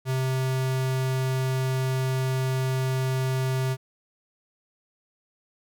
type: tone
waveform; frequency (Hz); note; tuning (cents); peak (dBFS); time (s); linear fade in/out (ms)
square; 130.81; C3; 0; -24; 0.05-3.77; 50
effects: none